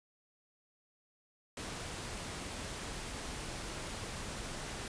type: noise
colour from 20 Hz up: pink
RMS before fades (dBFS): -42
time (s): 1.57-4.88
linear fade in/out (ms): 2
effects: resampled to 22050 Hz